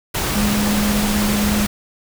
sine tone in noise, 207.7 Hz, G#3, in tune, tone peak -17 dBFS, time 0.35-1.66 s, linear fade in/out 10 ms, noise pink, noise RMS -21 dBFS, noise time 0.14-1.67 s, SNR +1 dB, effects none

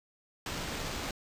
pink noise with sample-and-hold, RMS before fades -37 dBFS, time 0.46-1.11 s, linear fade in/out 2 ms, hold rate 11025 Hz, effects resampled to 32000 Hz

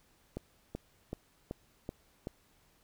click train, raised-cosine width 2 ms, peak -24 dBFS, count 6, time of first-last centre 0.37-2.271 s, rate 2.63 Hz, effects pink hiss -68 dBFS RMS until 2.83 s

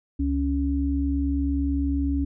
sine tone pair together, 69.72 / 278.9 Hz, C#2 / C#4, +11 / +11 cents, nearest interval 2 octaves, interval 2400 cents, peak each -24 dBFS, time 0.19-2.25 s, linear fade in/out 10 ms, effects none

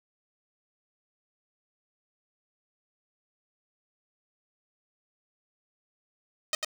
5% pulse tone with echo, 622.3 Hz, D#5, in tune, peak -14 dBFS, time 6.53-6.55 s, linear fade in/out 2 ms, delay 97 ms, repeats 1, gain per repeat -3 dB, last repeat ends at 6.647 s, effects none

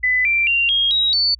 sine tone with pitch steps, 2004 / 2356 / 2769 / 3256 / 3827 / 4499 Hz, B6 / D7 / F7 / G#7 / A#7 / C#8, +25 / +5 / -15 / -35 / +45 / +25 cents, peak -14 dBFS, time 0.03-1.35 s, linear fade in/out 10 ms, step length 220 ms, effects added 60 Hz sine -41 dBFS peak until 1.39 s

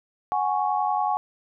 sine chord, F# suspended second, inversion none, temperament equal, 740 / 830.6 / 1108.7 Hz, F#5 / G#5 / C#6, 0 / 0 / 0 cents, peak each -26 / -24 / -28 dBFS, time 0.32-1.17 s, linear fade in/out 0 ms, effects none

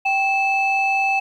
sine tone pair together, 781 / 2625 Hz, G5 / E7, -7 / -8 cents, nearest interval octave + major sixth, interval 2099 cents, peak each -18 dBFS, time 0.05-1.2 s, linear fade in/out 10 ms, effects tanh soft clip ceiling -11 dBFS + 9-bit

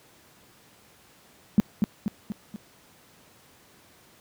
sine tone with echo, 207.7 Hz, G#3, in tune, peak -12 dBFS, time 1.58-1.6 s, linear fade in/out 0 ms, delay 240 ms, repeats 4, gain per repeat -5 dB, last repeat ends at 2.56 s, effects pink hiss -56 dBFS RMS until 4.2 s + high-pass 100 Hz 12 dB/octave

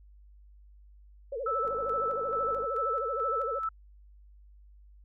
sine tone with vibrato, 502 Hz, B4, 28 cents sharp, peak -32 dBFS, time 1.32-3.59 s, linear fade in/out 5 ms, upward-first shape sine, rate 13 Hz, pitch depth 220 cents each way
sine tone with tremolo, 1315 Hz, E6, 5 cents flat, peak -28 dBFS, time 1.46-3.69 s, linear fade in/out 5 ms, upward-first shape square, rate 2.3 Hz, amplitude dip 35%
click train, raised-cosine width 1 ms, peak -33 dBFS, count 52, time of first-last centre 1.65-2.642 s, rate 51.4 Hz
effects added 50 Hz sine -52 dBFS peak until 5.04 s

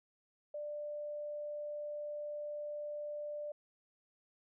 sine tone, 592 Hz, D5, 14 cents sharp, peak -39 dBFS, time 0.54-3.52 s, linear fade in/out 5 ms, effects none

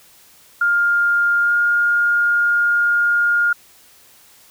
sine tone with pitch glide, 1406 to 1417.4 Hz, F6 to F6, +11 to +25 cents, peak -13 dBFS, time 0.61-3.53 s, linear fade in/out 5 ms, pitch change +14 cents, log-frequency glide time 1.42-1.52 s, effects white hiss -49 dBFS RMS until 4.5 s

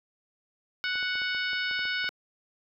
harmonic tone, 740 Hz, F#5, in tune, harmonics 2 / 3 / 4 / 5 / 6 / 7, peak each -30 / -34 / -36 / -38 / -40 / -41 dBFS, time 0.84-2.09 s, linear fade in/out 0 ms
clicks, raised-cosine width 1 ms, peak -33 dBFS, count 11, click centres 0.956 / 1.028 / 1.155 / 1.218 / 1.348 / 1.532 / 1.712 / 1.792 / 1.854 / 2.043 / 2.091 s
effects none

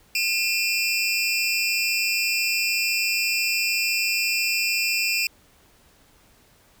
25% pulse tone pair together, 2433 / 2667 Hz, D#7 / E7, -39 / +20 cents, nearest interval major second, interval 159 cents, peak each -20 dBFS, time 0.15-5.27 s, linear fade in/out 2 ms, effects pink hiss -57 dBFS RMS until 6.8 s

